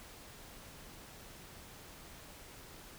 silence, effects pink hiss -53 dBFS RMS until 2.98 s

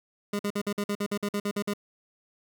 25% pulse tone bursts, 204.3 Hz, G#3, 28 cents flat, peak -23 dBFS, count 13, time 0.33-1.736 s, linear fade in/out 5 ms, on 62 ms, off 50 ms, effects none

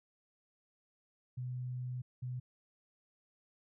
sine tone bursts at uneven times, 125.5 Hz, B2, 28 cents sharp, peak -37 dBFS, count 2, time 1.37-2.02 / 2.22-2.4 s, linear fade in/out 10 ms, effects none

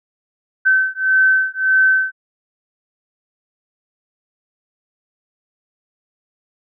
sine beating tone pair, 1534 / 1535.7 Hz, G6 / G6, -38 / -36 cents, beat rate 1.7 Hz, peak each -15 dBFS, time 0.65-2.12 s, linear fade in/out 20 ms, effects none

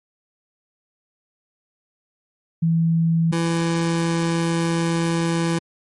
sine / 25% pulse tone pair in turn, 164.81 / 167.01 Hz, E3 / E3, 0 / +23 cents, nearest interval unison, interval 23 cents, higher second, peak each -15 dBFS, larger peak neither, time 2.62-3.32 / 3.32-5.59 s, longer second, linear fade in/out 10 ms, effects MP3 48 kbps

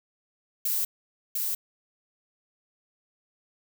violet noise with echo, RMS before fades -27 dBFS, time 0.65-0.85 s, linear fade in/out 5 ms, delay 700 ms, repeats 1, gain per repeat -2 dB, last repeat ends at 1.55 s, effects none

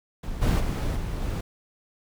brown noise with level steps, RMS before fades -33 / -20 / -26 / -30 / -28 dBFS, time 0.23-1.41 s, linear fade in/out 5 ms, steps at 0.41 / 0.59 / 0.95 / 1.21 s, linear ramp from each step 20 ms, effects none

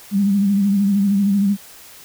sine tone with vibrato, 199.7 Hz, G3, 32 cents sharp, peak -13 dBFS, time 0.11-1.57 s, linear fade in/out 50 ms, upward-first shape sine, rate 13 Hz, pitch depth 51 cents each way, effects white hiss -42 dBFS RMS until 2.04 s

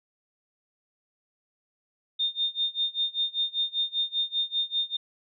sine tone with tremolo, 3640 Hz, A#7, 42 cents flat, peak -22 dBFS, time 2.19-4.97 s, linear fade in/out 10 ms, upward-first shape sine, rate 5.1 Hz, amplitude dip 95%, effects none

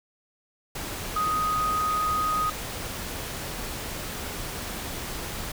sine tone in noise, 1249 Hz, D#6, 6 cents sharp, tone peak -23 dBFS, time 1.16-2.5 s, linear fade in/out 5 ms, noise pink, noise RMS -34 dBFS, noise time 0.75-5.52 s, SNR +8 dB, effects none

